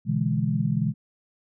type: chord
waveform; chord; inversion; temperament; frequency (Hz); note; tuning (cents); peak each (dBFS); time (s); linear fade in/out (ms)
sine; E dominant seventh; second; equal; 123.47 / 146.83 / 164.81 / 207.7; B2 / D3 / E3 / G#3; 0 / 0 / 0 / 0; -27; 0.05-0.94; 50
effects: none